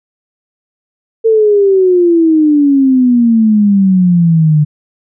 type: exponential sweep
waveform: sine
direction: down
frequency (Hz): 453.6 to 147.9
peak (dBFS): -5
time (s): 1.24-4.65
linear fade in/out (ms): 20
effects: none